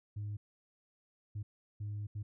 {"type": "tone bursts at uneven times", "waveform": "sine", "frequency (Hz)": 103.83, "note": "G#2", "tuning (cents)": 0, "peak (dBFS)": -35, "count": 4, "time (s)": [[0.16, 0.37], [1.35, 1.43], [1.8, 2.07], [2.15, 2.23]], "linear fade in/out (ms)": 10, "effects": ["tanh soft clip ceiling -35 dBFS"]}